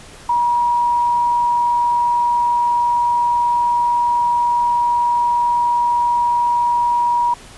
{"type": "tone", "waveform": "sine", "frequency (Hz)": 958, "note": "A#5", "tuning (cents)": 47, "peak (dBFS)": -13, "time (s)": [0.29, 7.34], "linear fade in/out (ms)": 5, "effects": ["pink hiss -40 dBFS RMS until 7.57 s", "resampled to 24000 Hz"]}